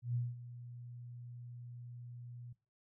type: tone with ADSR envelope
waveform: sine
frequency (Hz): 121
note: B2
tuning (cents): -35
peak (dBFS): -32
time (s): 0.02-2.53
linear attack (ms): 130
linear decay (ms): 200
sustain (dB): -15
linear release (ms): 7
effects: noise-tail reverb RT60 0.3 s tail -19 dB re dry

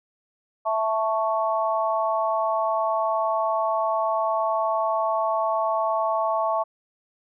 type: chord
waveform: sine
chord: A major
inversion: second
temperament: equal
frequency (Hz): 659.3 / 880 / 1108.7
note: E5 / A5 / C#6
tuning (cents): 0 / 0 / 0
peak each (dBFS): -24 / -26 / -26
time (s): 0.65-6.64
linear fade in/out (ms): 20
effects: none

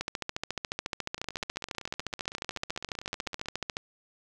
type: two click trains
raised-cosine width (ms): 0.2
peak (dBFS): -14 / -24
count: 54 / 37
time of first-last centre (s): 0.01-3.769 / 1.18-3.458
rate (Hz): 14.1 / 15.8
effects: none

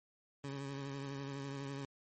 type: tone with vibrato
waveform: 20% pulse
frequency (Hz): 138.59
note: C#3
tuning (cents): 0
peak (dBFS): -36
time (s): 0.44-1.85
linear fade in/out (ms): 2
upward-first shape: sine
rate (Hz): 12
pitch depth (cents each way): 31
effects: MP3 32 kbps

